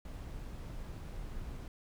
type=noise; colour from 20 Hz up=brown; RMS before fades=-43 dBFS; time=0.05-1.68 s; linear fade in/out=2 ms; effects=none